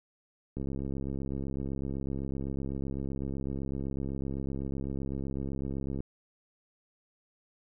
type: click train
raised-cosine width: 3 ms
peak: -23 dBFS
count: 370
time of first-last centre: 0.57-6.004 s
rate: 67.9 Hz
effects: none